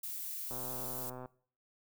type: noise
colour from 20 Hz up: violet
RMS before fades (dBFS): -41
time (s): 0.03-1.1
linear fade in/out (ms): 5
type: click train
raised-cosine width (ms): 1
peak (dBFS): -32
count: 96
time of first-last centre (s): 0.51-1.258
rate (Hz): 127
effects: noise-tail reverb RT60 0.5 s tail -20 dB re dry